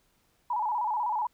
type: tone with vibrato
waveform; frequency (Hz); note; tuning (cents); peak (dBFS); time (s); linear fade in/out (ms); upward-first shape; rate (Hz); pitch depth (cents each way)
sine; 911; A#5; -40; -26; 0.5-1.27; 5; square; 16; 110
effects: pink hiss -69 dBFS RMS until 1.33 s